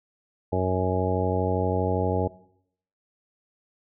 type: harmonic tone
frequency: 92.5 Hz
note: F#2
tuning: in tune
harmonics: 1 / 2 / 3 / 4 / 5 / 6 / 7 / 9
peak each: -27 / -31 / -32 / -31 / -28 / -32 / -32 / -31 dBFS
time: 0.52-2.28 s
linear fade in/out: 10 ms
effects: noise-tail reverb RT60 0.7 s tail -19 dB re dry